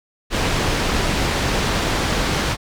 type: low-pass noise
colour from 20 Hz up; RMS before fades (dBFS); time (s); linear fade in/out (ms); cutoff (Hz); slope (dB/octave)
pink; -20; 0.3-2.57; 50; 5600; 12
effects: none